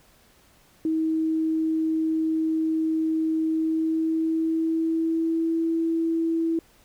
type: tone with pitch glide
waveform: sine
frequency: 318.9 to 328.6 Hz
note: D#4 to E4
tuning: +43 to -5 cents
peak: -21 dBFS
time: 0.85-6.59 s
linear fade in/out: 2 ms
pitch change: +52 cents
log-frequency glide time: 3.48-5.62 s
effects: pink hiss -58 dBFS RMS until 6.84 s